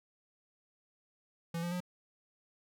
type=tone with pitch steps; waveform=square; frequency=167.9 / 173.42 / 179.12 Hz; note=E3 / F3 / F3; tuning=+32 / -12 / +44 cents; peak=-35 dBFS; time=1.54-1.804 s; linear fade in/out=5 ms; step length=88 ms; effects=none